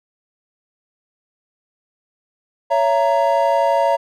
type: chord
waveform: triangle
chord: A# diminished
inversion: first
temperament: just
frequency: 559.4 / 671.3 / 932.3 Hz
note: C#5 / E5 / A#5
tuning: +16 / +31 / 0 cents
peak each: -16 dBFS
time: 2.7-3.97 s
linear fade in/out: 20 ms
effects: none